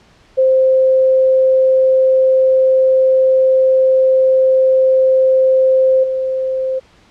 sine tone with level steps, 523.3 Hz, C5, in tune, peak -8 / -15 dBFS, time 0.37-6.8 s, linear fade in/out 20 ms, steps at 6.03 s, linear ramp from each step 10 ms, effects pink hiss -49 dBFS RMS until 7.1 s + low-pass 5000 Hz 12 dB/octave

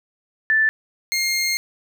sine / 20% pulse tone pair in turn, 1760 / 2127 Hz, A6 / C7, 0 / +28 cents, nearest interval minor third, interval 328 cents, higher second, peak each -14 dBFS, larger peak neither, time 0.5-0.69 / 1.12-1.57 s, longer second, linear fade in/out 0 ms, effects none

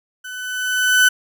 35% pulse tone with level ramp, 1503 Hz, F#6, 27 cents sharp, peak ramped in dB -29 to -7 dBFS, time 0.24-1.09 s, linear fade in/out 10 ms, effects none

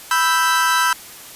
40% pulse chord, E minor, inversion second, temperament equal, 987.8 / 1318.5 / 1568 Hz, B5 / E6 / G6, 0 / 0 / 0 cents, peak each -18 dBFS, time 0.11-0.93 s, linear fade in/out 2 ms, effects white hiss -38 dBFS RMS until 1.35 s + resampled to 32000 Hz

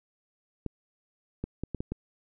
clicks, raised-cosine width 3 ms, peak -19 dBFS, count 6, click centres 0.663 / 1.44 / 1.636 / 1.747 / 1.805 / 1.92 s, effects none

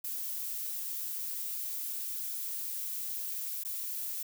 violet noise with dropouts, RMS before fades -37 dBFS, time 0.04-4.23 s, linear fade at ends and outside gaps 5 ms, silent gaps 3.636-3.649 s, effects none

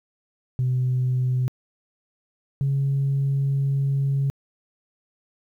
sine tone pair in turn, 127.2 / 137.93 Hz, C3 / C#3, -48 / -8 cents, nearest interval minor second, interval 140 cents, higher second, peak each -18 dBFS, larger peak neither, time 0.59-1.48 / 2.61-4.3 s, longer second, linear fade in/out 0 ms, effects tanh soft clip ceiling -16 dBFS + 10-bit

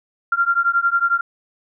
sine beating tone pair, 1380 / 1391 Hz, F6 / F6, -21 / -7 cents, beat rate 11 Hz, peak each -18 dBFS, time 0.32-1.21 s, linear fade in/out 5 ms, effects none

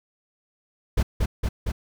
brown noise with echo, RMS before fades -19 dBFS, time 0.97-1.03 s, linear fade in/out 10 ms, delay 230 ms, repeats 3, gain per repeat -2 dB, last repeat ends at 1.72 s, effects none

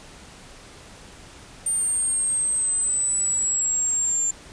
sine exponential sweep, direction down, 8830 to 7280 Hz, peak -20 dBFS, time 1.66-4.31 s, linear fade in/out 5 ms, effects pink hiss -45 dBFS RMS until 4.52 s + resampled to 22050 Hz

